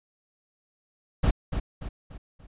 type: noise with echo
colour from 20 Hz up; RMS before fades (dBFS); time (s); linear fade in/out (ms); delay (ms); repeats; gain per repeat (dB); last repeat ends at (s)
brown; -20; 1.23-1.31; 10; 290; 4; -7; 2.47
effects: resampled to 8000 Hz